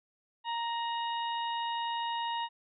harmonic tone with a mistuned harmonic, 932.3 Hz, A#5, in tune, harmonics 1 / 2 / 3 / 4, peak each -32 / -43 / -41 / -43 dBFS, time 0.44-2.49 s, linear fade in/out 50 ms, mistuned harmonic 3, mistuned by +44 cents, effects none

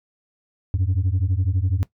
sine beating tone pair, 87.31 / 99.31 Hz, F2 / G2, 0 / +23 cents, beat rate 12 Hz, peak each -19 dBFS, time 0.74-1.83 s, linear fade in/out 0 ms, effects noise-tail reverb RT60 0.1 s tail -20 dB re dry + tanh soft clip ceiling -15 dBFS

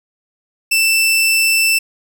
sawtooth tone, 2663 Hz, E7, 17 cents sharp, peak -8 dBFS, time 0.71-1.79 s, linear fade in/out 10 ms, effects none

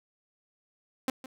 sawtooth tone with echo, 261.5 Hz, C4, 1 cent flat, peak -22 dBFS, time 1.08-1.1 s, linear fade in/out 2 ms, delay 160 ms, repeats 1, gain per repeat -15 dB, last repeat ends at 1.26 s, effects none

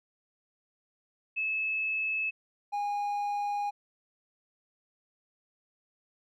sine / triangle tone pair in turn, 2600 / 818.9 Hz, E7 / G#5, -24 / -25 cents, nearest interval octave + minor sixth, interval 2001 cents, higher first, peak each -28 / -27 dBFS, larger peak second, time 1.36-2.31 / 2.72-3.71 s, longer second, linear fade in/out 20 ms, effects none

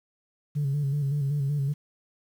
sine tone with vibrato, 142.1 Hz, C#3, 43 cents sharp, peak -22 dBFS, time 0.55-1.74 s, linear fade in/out 20 ms, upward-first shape square, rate 5.3 Hz, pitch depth 55 cents each way, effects tanh soft clip ceiling -21 dBFS + 9-bit

